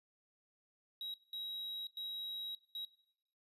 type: tone bursts at uneven times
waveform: triangle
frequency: 3839 Hz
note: B7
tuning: 50 cents flat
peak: -39 dBFS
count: 4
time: 1.01-1.14 / 1.33-1.87 / 1.97-2.55 / 2.75-2.85 s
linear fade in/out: 2 ms
effects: noise-tail reverb RT60 0.8 s tail -19 dB re dry + resampled to 32000 Hz